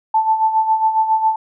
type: tone with tremolo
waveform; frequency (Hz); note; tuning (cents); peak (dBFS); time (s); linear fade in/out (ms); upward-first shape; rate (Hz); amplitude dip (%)
sine; 880; A5; 0; -10; 0.14-1.36; 5; sine; 7.3; 65
effects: none